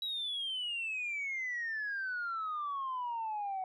sine exponential sweep, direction down, 3900 to 743 Hz, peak -33 dBFS, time 0.02-3.64 s, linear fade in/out 2 ms, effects tanh soft clip ceiling -31 dBFS

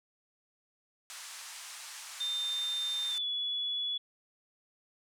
white band-pass noise, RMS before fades -46 dBFS, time 1.1-3.18 s, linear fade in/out 0 ms, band 830 to 9400 Hz, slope 24 dB/octave
sine tone with pitch glide, 3600 to 3408 Hz, A7 to G#7, +39 to +44 cents, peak -31 dBFS, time 2.2-3.98 s, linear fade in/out 10 ms, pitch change -95 cents, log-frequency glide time 3.1-3.25 s
effects none

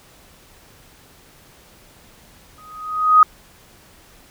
sine tone with exponential growth, 1251 Hz, D#6, 9 cents sharp, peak -4 dBFS, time 2.58-3.23 s, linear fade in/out 2 ms, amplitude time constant 140 ms, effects pink hiss -49 dBFS RMS until 4.3 s

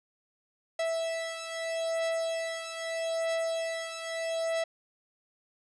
45% pulse beating tone pair, 657 / 657.79 Hz, E5 / E5, -6 / -4 cents, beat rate 0.79 Hz, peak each -32 / -35 dBFS, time 0.79-4.64 s, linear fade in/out 5 ms, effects resampled to 22050 Hz

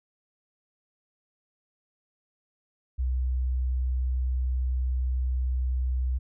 sine tone, 63.5 Hz, B1, 49 cents sharp, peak -23 dBFS, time 2.98-6.19 s, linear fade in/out 20 ms, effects tanh soft clip ceiling -19 dBFS

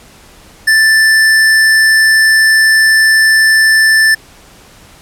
square tone, 1764 Hz, A6, 4 cents sharp, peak -6 dBFS, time 0.67-4.15 s, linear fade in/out 10 ms, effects pink hiss -40 dBFS RMS until 5.01 s + low-pass 12000 Hz 12 dB/octave

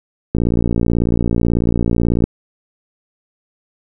click train, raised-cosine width 3 ms, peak -3 dBFS, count 111, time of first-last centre 0.35-2.24 s, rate 58.2 Hz, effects none

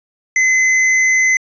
square tone, 2043 Hz, C7, 42 cents flat, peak -11 dBFS, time 0.36-1.37 s, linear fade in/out 2 ms, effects resampled to 16000 Hz

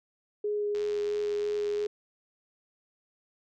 sine tone with vibrato, 415.3 Hz, G#4, in tune, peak -27 dBFS, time 0.44-1.87 s, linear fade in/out 5 ms, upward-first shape sine, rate 3 Hz, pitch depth 9 cents each way
click train, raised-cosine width 0.2 ms, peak -28 dBFS, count 99, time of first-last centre 0.75-1.861 s, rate 88.2 Hz
effects none

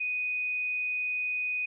sine tone, 2489 Hz, D#7, in tune, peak -28 dBFS, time 0-1.66 s, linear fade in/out 10 ms, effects none

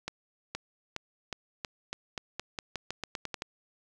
accelerating click train, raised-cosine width 0.2 ms, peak -17 dBFS, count 16, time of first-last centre 0.08-3.421 s, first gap 470 ms, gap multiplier 0.88, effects none

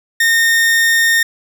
40% pulse tone, 1834 Hz, A#6, 29 cents flat, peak -9 dBFS, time 0.2-1.23 s, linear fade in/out 5 ms, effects none

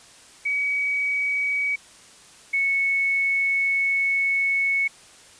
sine tone pair in turn, 2267 / 2208 Hz, C#7 / C#7, +38 / -7 cents, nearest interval unison, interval 45 cents, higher first, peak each -21 / -19 dBFS, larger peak second, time 0.45-1.76 / 2.53-4.88 s, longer second, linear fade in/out 10 ms, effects white hiss -49 dBFS RMS until 5.39 s + resampled to 22050 Hz

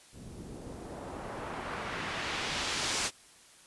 white noise with low-pass filter sweep, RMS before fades -37 dBFS, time 0.12-3.11 s, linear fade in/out 50 ms, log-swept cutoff 210 to 7600 Hz, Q 0.83, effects white hiss -57 dBFS RMS until 3.66 s + resampled to 24000 Hz

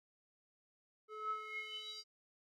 square tone with band-pass filter sweep, 430.6 Hz, A4, 37 cents flat, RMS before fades -45 dBFS, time 1.08-2.04 s, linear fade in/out 50 ms, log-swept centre 860 to 5100 Hz, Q 8.5, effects none

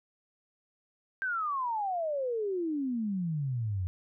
sine exponential sweep, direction down, 1587 to 87.31 Hz, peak -29 dBFS, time 1.22-3.87 s, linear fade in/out 0 ms, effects none

